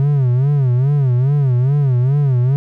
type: tone with vibrato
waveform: triangle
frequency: 133.5 Hz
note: C3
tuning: 35 cents sharp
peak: -9 dBFS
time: 0-2.56 s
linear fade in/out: 0 ms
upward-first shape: sine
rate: 2.4 Hz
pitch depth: 160 cents each way
effects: none